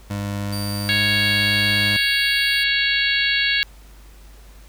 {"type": "tone with pitch glide", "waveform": "25% pulse", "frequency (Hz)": [101.2, 101.85], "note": ["G#2", "G#2"], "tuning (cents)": [-44, -33], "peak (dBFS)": -20, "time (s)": [0.1, 1.97], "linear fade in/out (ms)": 5, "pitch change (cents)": 11, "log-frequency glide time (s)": [0.35, 1.09]}
{"type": "tone", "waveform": "sawtooth", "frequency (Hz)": 4653, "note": "D8", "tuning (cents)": -17, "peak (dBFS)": -27, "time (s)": [0.52, 2.64], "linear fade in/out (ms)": 10}
{"type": "harmonic tone", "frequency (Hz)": 554.4, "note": "C#5", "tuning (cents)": 0, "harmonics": [3, 4, 5, 6, 7, 8], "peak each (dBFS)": [-22, -23, -24, -25, -25, -26], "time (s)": [0.89, 3.63], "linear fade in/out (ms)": 0}
{"effects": ["added 50 Hz sine -42 dBFS peak until 4.68 s", "pink hiss -51 dBFS RMS until 4.68 s"]}